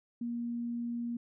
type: tone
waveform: sine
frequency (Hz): 236.8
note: A#3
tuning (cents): +27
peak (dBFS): -33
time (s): 0.21-1.17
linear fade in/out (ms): 5
effects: none